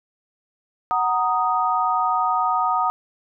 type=chord; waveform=sine; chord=D# minor; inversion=first; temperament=equal with one note detuned; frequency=743.4 / 932.3 / 1244.5 Hz; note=F#5 / A#5 / D#6; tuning=+8 / 0 / 0 cents; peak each=-23 / -23 / -21 dBFS; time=0.91-2.9 s; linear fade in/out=0 ms; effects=none